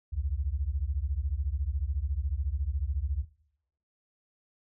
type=beating tone pair; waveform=sine; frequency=63.8 / 77.8 Hz; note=C2 / D#2; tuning=-43 / 0 cents; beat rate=14 Hz; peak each=-31 dBFS; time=0.12-3.25 s; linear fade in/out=20 ms; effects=noise-tail reverb RT60 0.7 s tail -18 dB re dry